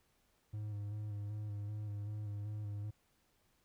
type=tone with vibrato; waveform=triangle; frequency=104.2 Hz; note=G#2; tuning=6 cents sharp; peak=-37 dBFS; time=0.53-2.91 s; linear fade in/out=10 ms; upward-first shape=square; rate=2.6 Hz; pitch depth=27 cents each way; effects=pink hiss -75 dBFS RMS until 3.64 s